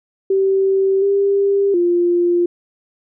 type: tone with pitch steps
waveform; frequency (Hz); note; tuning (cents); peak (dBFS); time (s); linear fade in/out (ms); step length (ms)
sine; 386.7 / 397.9 / 349.1; G4 / G4 / F4; -24 / +26 / -1; -12; 0.3-2.46; 5; 720
effects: none